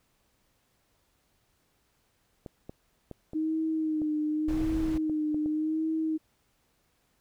clicks, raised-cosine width 2 ms, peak -27 dBFS, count 9, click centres 2.462 / 2.695 / 3.113 / 3.334 / 4.018 / 4.508 / 5.097 / 5.345 / 5.46 s
sine tone with vibrato, 311.1 Hz, D#4, in tune, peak -26 dBFS, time 3.34-6.18 s, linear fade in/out 20 ms, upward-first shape sine, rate 0.87 Hz, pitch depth 44 cents each way
brown noise, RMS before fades -34 dBFS, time 4.48-4.98 s, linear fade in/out 5 ms
effects pink hiss -71 dBFS RMS until 7.2 s

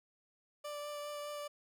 30% pulse tone with vibrato, 587.3 Hz, D5, in tune, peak -38 dBFS, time 0.64-1.48 s, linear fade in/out 10 ms, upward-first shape triangle, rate 4.9 Hz, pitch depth 13 cents each way, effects none

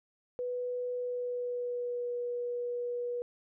sine tone with pitch glide, 493.9 to 484.6 Hz, B4 to B4, 0 to -33 cents, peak -32 dBFS, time 0.39-3.22 s, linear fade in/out 0 ms, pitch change -33 cents, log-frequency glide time 0.94-2.12 s, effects none

